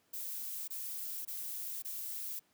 violet noise bursts, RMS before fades -41 dBFS, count 4, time 0.13-2.396 s, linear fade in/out 10 ms, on 550 ms, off 22 ms, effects pink hiss -72 dBFS RMS until 2.53 s + high-pass 150 Hz 12 dB/octave

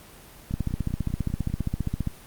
two click trains, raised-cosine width 5 ms, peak -13 / -20 dBFS, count 24 / 6, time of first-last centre 0.54-2.073 / 0.51-1.5 s, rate 15 / 5.05 Hz, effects pink hiss -48 dBFS RMS until 2.26 s + Opus 24 kbps

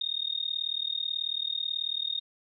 sine tone with amplitude modulation, 3700 Hz, A#7, 14 cents flat, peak -25 dBFS, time 0.01-2.2 s, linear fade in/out 5 ms, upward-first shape sine, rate 38.3 Hz, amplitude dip 95%, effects none

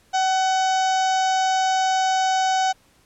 harmonic tone with a mistuned harmonic, 750 Hz, F#5, 23 cents sharp, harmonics 1 / 2 / 3 / 4 / 5 / 6 / 7 / 8 / 9 / 10, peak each -18 / -29 / -37 / -33 / -35 / -39 / -37 / -35 / -39 / -43 dBFS, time 0.13-2.73 s, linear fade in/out 20 ms, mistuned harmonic 1, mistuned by +17 cents, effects pink hiss -58 dBFS RMS until 3.05 s + low-pass 12000 Hz 12 dB/octave

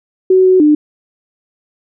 sine tone with pitch steps, 374.2 / 372 / 300 Hz, F#4 / F#4 / D4, +20 / +9 / +37 cents, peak -5 dBFS, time 0.3-0.75 s, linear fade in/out 5 ms, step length 150 ms, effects none

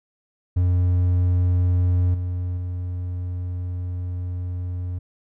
triangle tone with level steps, 89.5 Hz, F2, 43 cents sharp, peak -14 / -21 / -23 dBFS, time 0.56-4.99 s, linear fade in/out 10 ms, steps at 2.14 / 2.57 s, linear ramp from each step 5 ms, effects none

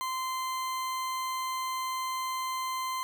40% pulse tone, 1037 Hz, C6, 16 cents flat, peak -30 dBFS, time 0.01-3.03 s, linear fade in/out 0 ms, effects none

